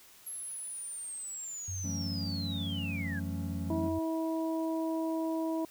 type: linear sweep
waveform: sine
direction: down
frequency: 11310 to 1568 Hz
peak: -38 dBFS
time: 0.26-3.2 s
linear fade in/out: 10 ms
type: tone with pitch glide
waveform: sine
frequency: 92.5 to 88.27 Hz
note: F#2 to F2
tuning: 0 to +19 cents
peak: -36 dBFS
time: 1.68-3.99 s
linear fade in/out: 5 ms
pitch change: -81 cents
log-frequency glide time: 2.77-3.67 s
type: chord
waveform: triangle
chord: F# minor seventh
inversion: third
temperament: equal with one note detuned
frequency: 167.02 / 185 / 220 / 277.2 Hz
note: E3 / F#3 / A3 / C#4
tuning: +23 / 0 / 0 / 0 cents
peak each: -39 dBFS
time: 1.84-3.89 s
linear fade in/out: 5 ms
type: harmonic tone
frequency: 323.7 Hz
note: E4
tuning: 31 cents flat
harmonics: 1 / 2 / 3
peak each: -31 / -37 / -41 dBFS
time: 3.7-5.65 s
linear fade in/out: 2 ms
effects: white hiss -57 dBFS RMS until 5.7 s